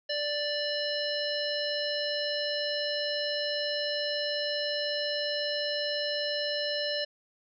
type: harmonic tone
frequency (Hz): 587.3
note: D5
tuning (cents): 0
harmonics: 1 / 3 / 5 / 7 / 9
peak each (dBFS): -32 / -37 / -36 / -35 / -37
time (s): 0.09-7.05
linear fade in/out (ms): 10
effects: none